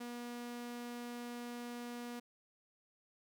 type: tone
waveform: sawtooth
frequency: 240.6 Hz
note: B3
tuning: 45 cents flat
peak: -39 dBFS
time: 0-2.2 s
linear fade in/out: 10 ms
effects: none